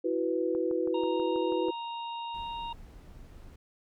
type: chord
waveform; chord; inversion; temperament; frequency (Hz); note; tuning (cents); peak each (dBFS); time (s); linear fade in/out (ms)
sine; E suspended second; none; equal; 329.6 / 370 / 493.9; E4 / F#4 / B4; 0 / 0 / 0; -31; 0.04-1.71; 10
type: click train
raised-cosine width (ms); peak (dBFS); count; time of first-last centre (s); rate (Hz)
1; -31; 8; 0.55-1.685; 6.17
type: harmonic tone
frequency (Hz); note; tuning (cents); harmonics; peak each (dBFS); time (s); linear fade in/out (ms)
932.3; A#5; 0; 1 / 3 / 4; -35 / -45 / -47; 0.94-2.73; 5
type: noise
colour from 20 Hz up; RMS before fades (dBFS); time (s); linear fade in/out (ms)
brown; -48; 2.34-3.56; 5
effects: none